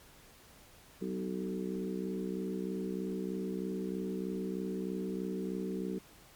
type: harmonic tone with a mistuned harmonic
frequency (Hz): 63.2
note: B1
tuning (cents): +41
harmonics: 3 / 4 / 5 / 6 / 7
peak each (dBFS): -37 / -43 / -42 / -40 / -43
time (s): 1.01-5.99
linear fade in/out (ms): 10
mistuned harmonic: 5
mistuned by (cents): -17
effects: pink hiss -58 dBFS RMS until 6.35 s + MP3 96 kbps